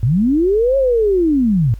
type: linear two-way sweep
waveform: sine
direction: up then down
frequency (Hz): 103 to 552 to 103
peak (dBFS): -11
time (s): 0.03-1.74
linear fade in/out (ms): 0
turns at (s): 0.77
effects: added 50 Hz sine -28 dBFS peak until 1.79 s + pink hiss -53 dBFS RMS until 1.79 s